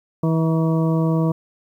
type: harmonic tone with a mistuned harmonic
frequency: 161.8 Hz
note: E3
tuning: 32 cents flat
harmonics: 1 / 2 / 3 / 4 / 6 / 7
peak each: -17 / -23 / -27 / -29 / -33 / -34 dBFS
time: 0.23-1.32 s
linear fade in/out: 5 ms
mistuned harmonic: 6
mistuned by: -27 cents
effects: 9-bit